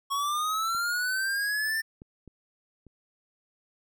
square linear sweep, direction up, 1100 to 1800 Hz, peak -27 dBFS, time 0.1-1.82 s, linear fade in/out 20 ms
clicks, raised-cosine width 3 ms, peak -38 / -32 / -34 / -38 dBFS, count 4, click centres 0.749 / 2.019 / 2.277 / 2.867 s
effects none

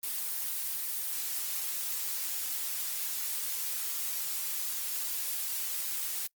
blue noise, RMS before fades -34 dBFS, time 0.03-6.27 s, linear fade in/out 5 ms, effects noise-tail reverb RT60 0.1 s tail -24 dB re dry + Opus 24 kbps

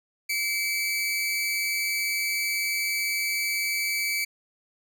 sawtooth tone pair together, 2110 / 2299 Hz, C7 / D7, +14 / -37 cents, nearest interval minor second, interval 149 cents, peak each -32 / -22 dBFS, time 0.29-4.25 s, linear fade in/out 10 ms, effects none

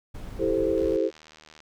brown noise, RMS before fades -37 dBFS, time 0.14-0.97 s, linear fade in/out 10 ms
sine chord, A minor seventh, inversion second, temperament equal, 329.6 / 392 / 440 / 523.3 Hz, E4 / G4 / A4 / C5, 0 / 0 / 0 / 0 cents, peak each -27 dBFS, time 0.38-1.11 s, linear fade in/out 50 ms
click train, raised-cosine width 0.2 ms, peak -31 dBFS, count 65, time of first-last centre 0.78-1.604 s, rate 77.7 Hz
effects none

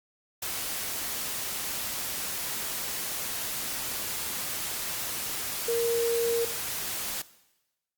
sine tone in noise, 466.2 Hz, A#4, in tune, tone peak -24 dBFS, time 5.68-6.45 s, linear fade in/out 5 ms, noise white, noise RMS -33 dBFS, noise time 0.42-7.22 s, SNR +6 dB, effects noise-tail reverb RT60 1.0 s tail -18 dB re dry + Opus 48 kbps

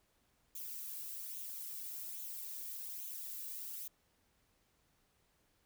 violet noise with flanger, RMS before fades -45 dBFS, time 0.55-3.88 s, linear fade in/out 5 ms, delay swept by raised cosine 0.29 to 1.79 ms, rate 1.2 Hz, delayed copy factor +0.5, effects pink hiss -75 dBFS RMS until 5.65 s

